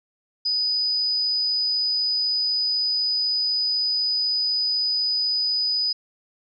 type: tone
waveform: sine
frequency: 4978 Hz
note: D#8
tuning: in tune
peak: -20 dBFS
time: 0.45-5.93 s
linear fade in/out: 10 ms
effects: none